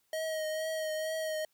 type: tone with vibrato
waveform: square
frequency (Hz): 630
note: D#5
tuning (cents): +21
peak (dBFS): -33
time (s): 0.13-1.45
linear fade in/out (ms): 2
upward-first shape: triangle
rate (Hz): 2.2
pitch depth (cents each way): 29
effects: white hiss -74 dBFS RMS until 1.53 s